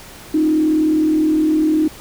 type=tone with frequency modulation; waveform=sine; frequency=311.1 Hz; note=D#4; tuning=in tune; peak=-12 dBFS; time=0.34-1.88 s; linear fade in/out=5 ms; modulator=39.5 Hz; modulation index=0.48; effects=pink hiss -38 dBFS RMS until 2 s